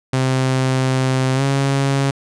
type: tone with pitch glide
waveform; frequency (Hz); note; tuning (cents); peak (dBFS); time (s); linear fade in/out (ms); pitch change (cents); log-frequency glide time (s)
sawtooth; 130.81 to 137.39; C3 to C#3; 0 to -15; -11; 0.13-2.11; 5; +85; 1.35-1.42
effects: resampled to 22050 Hz